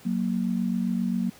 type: tone pair together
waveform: sine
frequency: 185.54 / 233.1 Hz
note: F#3 / A#3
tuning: +5 / 0 cents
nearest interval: major third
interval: 395 cents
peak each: -26 dBFS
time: 0.05-1.3 s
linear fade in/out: 10 ms
effects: pink hiss -51 dBFS RMS until 1.39 s + high-pass 80 Hz 12 dB/octave